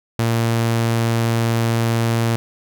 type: tone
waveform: sawtooth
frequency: 115.3 Hz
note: A#2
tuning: 19 cents flat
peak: -12 dBFS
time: 0.19-2.36 s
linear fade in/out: 0 ms
effects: none